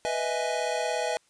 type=chord; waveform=square; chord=E major seventh; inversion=second; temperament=equal; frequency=493.9 / 622.3 / 659.3 / 830.6 Hz; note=B4 / D#5 / E5 / G#5; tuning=0 / 0 / 0 / 0 cents; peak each=-33 dBFS; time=0.05-1.17 s; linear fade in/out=0 ms; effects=white hiss -65 dBFS RMS until 1.29 s + resampled to 22050 Hz